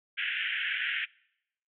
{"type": "band-pass noise", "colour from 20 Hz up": "pink", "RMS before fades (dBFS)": -32, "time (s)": [0.17, 1.06], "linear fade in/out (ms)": 20, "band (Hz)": [1500, 3200], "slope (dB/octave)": 96, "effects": ["noise-tail reverb RT60 0.8 s tail -25 dB re dry"]}